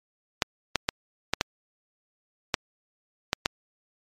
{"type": "clicks", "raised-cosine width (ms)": 0.2, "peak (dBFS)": -4, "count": 8, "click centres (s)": [0.422, 0.757, 0.889, 1.336, 1.411, 2.542, 3.331, 3.459], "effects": ["MP3 64 kbps"]}